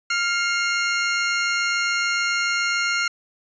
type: tone pair together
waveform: sawtooth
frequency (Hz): 1395 / 2146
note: F6 / C7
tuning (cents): -2 / +43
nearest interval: perfect fifth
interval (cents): 745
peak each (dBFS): -18 / -21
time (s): 0.1-3.08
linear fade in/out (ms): 5
effects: resampled to 16000 Hz